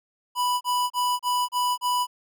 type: tone bursts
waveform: square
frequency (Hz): 987.8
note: B5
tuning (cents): 0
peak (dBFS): -22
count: 6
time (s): 0.35-2.07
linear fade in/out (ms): 50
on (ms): 260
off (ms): 32
effects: none